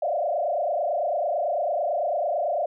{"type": "tone with frequency modulation", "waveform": "sine", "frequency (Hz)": 643, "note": "E5", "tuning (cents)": -43, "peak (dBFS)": -22, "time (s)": [0.02, 2.66], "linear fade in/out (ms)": 5, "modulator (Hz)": 29, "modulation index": 2.6, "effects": []}